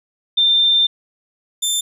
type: tone pair in turn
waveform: sine / 20% pulse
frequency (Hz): 3588 / 3565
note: A7 / A7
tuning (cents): +33 / +22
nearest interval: unison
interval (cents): 11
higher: first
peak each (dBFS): -11 / -11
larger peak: neither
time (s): 0.37-0.87 / 1.62-1.81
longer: first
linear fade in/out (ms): 10
effects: none